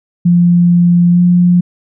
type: tone with pitch glide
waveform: sine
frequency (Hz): 174.2 to 176.84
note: F3 to F3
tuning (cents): -4 to +22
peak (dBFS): -5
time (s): 0.25-1.61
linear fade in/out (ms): 10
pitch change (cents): +26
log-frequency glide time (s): 1.11-1.2
effects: none